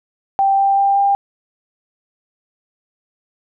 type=tone with pitch steps; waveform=sine; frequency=784 / 788.5 / 793.1 / 797.7 Hz; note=G5 / G5 / G5 / G5; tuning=0 / +10 / +20 / +30 cents; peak=-11 dBFS; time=0.39-1.15 s; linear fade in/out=0 ms; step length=190 ms; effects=none